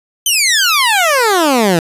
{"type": "exponential sweep", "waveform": "15% pulse", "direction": "down", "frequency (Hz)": [3136, 159.7], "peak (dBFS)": -3, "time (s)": [0.26, 1.79], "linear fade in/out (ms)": 2, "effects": ["resampled to 32000 Hz"]}